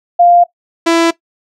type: tone pair in turn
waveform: sine / sawtooth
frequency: 698.5 / 333.4 Hz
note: F5 / E4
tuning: 0 / +20 cents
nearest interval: octave + minor second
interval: 1280 cents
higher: first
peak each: -4 dBFS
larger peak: neither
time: 0.19-0.44 / 0.86-1.11 s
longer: neither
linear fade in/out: 10 ms
effects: noise-tail reverb RT60 0.1 s tail -17 dB re dry + low-pass 7000 Hz 12 dB/octave